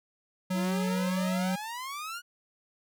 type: tone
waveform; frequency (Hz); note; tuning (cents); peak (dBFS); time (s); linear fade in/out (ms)
square; 185; F#3; 0; -28; 0.5-1.56; 10
type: exponential sweep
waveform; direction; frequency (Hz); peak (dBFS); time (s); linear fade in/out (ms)
sawtooth; up; 323.6 to 1467; -32; 0.53-2.22; 50
effects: none